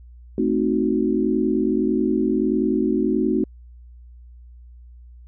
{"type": "chord", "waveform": "sine", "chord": "A diminished seventh", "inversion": "none", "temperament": "equal", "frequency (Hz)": [220, 261.6, 311.1, 370], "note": ["A3", "C4", "Eb4", "Gb4"], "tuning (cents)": [0, 0, 0, 0], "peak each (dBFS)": -23, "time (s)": [0.38, 3.44], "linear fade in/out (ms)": 2, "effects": ["added 60 Hz sine -41 dBFS peak until 5.27 s"]}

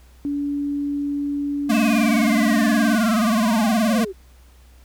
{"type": "tone", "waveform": "sine", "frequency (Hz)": 286.2, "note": "D4", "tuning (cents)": -45, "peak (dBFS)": -21, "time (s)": [0.25, 2.95], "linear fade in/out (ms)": 0}
{"type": "tone with vibrato", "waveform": "square", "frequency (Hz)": 221.6, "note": "A3", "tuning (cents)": 13, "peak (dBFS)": -17, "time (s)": [1.69, 4.05], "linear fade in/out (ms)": 10, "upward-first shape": "sine", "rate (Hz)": 19, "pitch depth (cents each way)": 120}
{"type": "linear sweep", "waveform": "sine", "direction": "down", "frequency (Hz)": [2653, 358], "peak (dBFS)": -27, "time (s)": [1.73, 4.13], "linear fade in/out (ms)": 20}
{"effects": ["added 62 Hz sine -46 dBFS peak until 4.84 s", "pink hiss -56 dBFS RMS until 4.84 s"]}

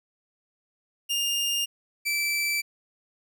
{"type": "tone pair in turn", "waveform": "sawtooth", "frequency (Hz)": [2815, 2325], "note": ["F7", "D7"], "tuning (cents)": [13, -18], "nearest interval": "minor third", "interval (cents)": 331, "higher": "first", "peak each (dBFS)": -21, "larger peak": "neither", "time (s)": [[1.09, 1.66], [2.05, 2.62]], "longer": "neither", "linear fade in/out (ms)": 20, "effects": []}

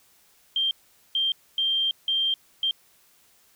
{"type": "tone bursts at uneven times", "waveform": "sine", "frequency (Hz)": 3170, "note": "G7", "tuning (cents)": 19, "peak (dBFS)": -21, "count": 5, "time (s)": [[0.56, 0.71], [1.15, 1.32], [1.58, 1.91], [2.08, 2.34], [2.63, 2.71]], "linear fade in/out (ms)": 2, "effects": ["white hiss -60 dBFS RMS until 3.55 s"]}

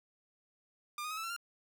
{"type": "tone with pitch steps", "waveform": "sawtooth", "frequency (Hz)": [1200, 1236.6, 1274.3, 1313.2, 1353.2, 1394.5], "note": ["D6", "D#6", "D#6", "E6", "E6", "F6"], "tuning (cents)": [37, -11, 41, -7, 45, -3], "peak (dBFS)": -34, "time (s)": [0.98, 1.364], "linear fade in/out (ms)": 2, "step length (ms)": 64, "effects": []}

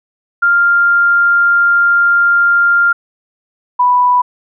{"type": "tone pair in turn", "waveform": "sine", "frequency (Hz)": [1396.9, 987.8], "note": ["F6", "B5"], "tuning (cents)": [0, 0], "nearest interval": "tritone", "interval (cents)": 600, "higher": "first", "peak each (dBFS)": -7, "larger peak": "neither", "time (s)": [[0.42, 2.93], [3.79, 4.22]], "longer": "first", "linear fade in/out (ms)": 10, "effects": []}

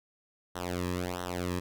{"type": "tone with flanger", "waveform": "sawtooth", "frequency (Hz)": 89.4, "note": "F2", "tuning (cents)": 41, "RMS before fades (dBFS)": -34, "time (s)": [0.55, 1.6], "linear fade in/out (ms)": 10, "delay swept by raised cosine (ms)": [0.42, 1.4], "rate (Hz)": 1.5, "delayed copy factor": -0.95, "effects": []}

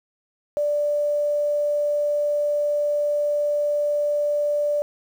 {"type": "tone", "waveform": "sine", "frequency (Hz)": 587.3, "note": "D5", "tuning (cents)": 0, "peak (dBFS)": -19, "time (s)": [0.57, 4.82], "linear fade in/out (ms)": 0, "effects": ["8-bit"]}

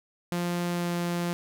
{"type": "tone with pitch glide", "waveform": "sawtooth", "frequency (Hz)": [174.61, 173.5], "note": ["F3", "F3"], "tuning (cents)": [0, -11], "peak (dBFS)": -23, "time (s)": [0.32, 1.33], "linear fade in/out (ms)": 0, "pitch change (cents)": -11, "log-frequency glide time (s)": [0.72, 0.91], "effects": []}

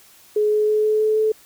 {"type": "tone with pitch steps", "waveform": "sine", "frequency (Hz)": [422.3, 424.7, 427.2, 429.7, 432.2, 434.7], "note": ["G#4", "G#4", "G#4", "A4", "A4", "A4"], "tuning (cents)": [29, 39, 49, -41, -31, -21], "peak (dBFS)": -15, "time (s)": [0.36, 1.32], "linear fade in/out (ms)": 5, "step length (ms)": 160, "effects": ["white hiss -50 dBFS RMS until 1.45 s"]}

